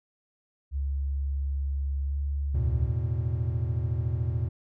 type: tone with pitch glide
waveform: sine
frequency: 69.3 to 70.67 Hz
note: C#2 to C#2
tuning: 0 to +34 cents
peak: -26 dBFS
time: 0.71-2.93 s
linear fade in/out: 50 ms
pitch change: +34 cents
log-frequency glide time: 2.06-2.17 s
type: chord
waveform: triangle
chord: E suspended fourth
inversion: none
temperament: just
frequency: 82.41 / 109.88 / 123.61 Hz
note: E2 / A2 / B2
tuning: 0 / -2 / +2 cents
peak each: -28 dBFS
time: 2.54-4.49 s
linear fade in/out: 10 ms
effects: none